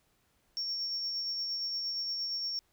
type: tone with tremolo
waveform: sine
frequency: 5490 Hz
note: F8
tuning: 31 cents flat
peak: -30 dBFS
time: 0.57-2.59 s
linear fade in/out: 0 ms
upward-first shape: sine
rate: 8.6 Hz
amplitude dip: 30%
effects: tanh soft clip ceiling -28 dBFS + pink hiss -72 dBFS RMS until 2.72 s